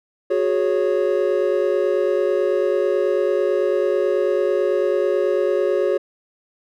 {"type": "chord", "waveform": "triangle", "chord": "F# suspended second", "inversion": "none", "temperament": "equal with one note detuned", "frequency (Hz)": [366.2, 415.3, 554.4], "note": ["F#4", "G#4", "C#5"], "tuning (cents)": [-18, 0, 0], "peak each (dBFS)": -19, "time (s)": [0.3, 5.98], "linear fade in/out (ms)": 10, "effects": []}